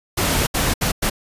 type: noise bursts at uneven times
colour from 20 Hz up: pink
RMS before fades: -19 dBFS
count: 4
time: 0.17-0.47 / 0.54-0.74 / 0.81-0.92 / 1.02-1.1 s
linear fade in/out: 10 ms
effects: resampled to 32000 Hz